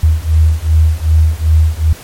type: beating tone pair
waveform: sine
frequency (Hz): 77.78 / 80.38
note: D#2 / E2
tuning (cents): 0 / -43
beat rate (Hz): 2.6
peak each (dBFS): -10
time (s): 0.03-1.93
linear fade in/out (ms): 5
effects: pink hiss -34 dBFS RMS until 2.03 s + MP3 64 kbps